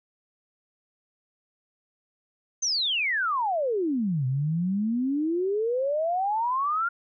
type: exponential two-way sweep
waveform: sine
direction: down then up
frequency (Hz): 6350 to 125.8 to 1423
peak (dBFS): -23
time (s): 2.62-6.89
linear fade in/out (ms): 10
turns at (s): 4.26
effects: none